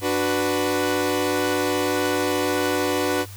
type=chord; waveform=sawtooth; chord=B minor; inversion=first; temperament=equal; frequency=293.7 / 370 / 493.9 Hz; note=D4 / F#4 / B4; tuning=0 / 0 / 0 cents; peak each=-21 dBFS; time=0.01-3.26 s; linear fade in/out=50 ms; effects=added 98 Hz sine -37 dBFS peak until 3.36 s + white hiss -44 dBFS RMS until 3.36 s